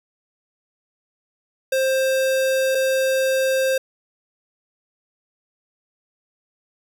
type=tone pair in turn; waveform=square; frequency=528 / 528 Hz; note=C5 / C5; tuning=+16 / +16 cents; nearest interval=unison; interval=0 cents; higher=neither; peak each=-18 dBFS; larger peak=neither; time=1.72-2.75 / 2.75-3.78 s; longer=neither; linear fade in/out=5 ms; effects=none